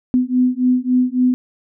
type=beating tone pair; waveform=sine; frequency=250 / 253.6 Hz; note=B3 / B3; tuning=+21 / +46 cents; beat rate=3.6 Hz; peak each=-16 dBFS; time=0.14-1.34 s; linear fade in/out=0 ms; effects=none